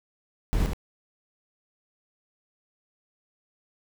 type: noise with echo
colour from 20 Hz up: brown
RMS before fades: -24 dBFS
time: 0.53-0.66 s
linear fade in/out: 0 ms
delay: 73 ms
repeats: 1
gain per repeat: -4 dB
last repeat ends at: 0.733 s
effects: none